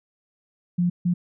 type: tone bursts at uneven times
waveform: sine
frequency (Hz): 176.1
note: F3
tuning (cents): +15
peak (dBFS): -18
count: 2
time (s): 0.78-0.9 / 1.05-1.14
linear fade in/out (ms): 10
effects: none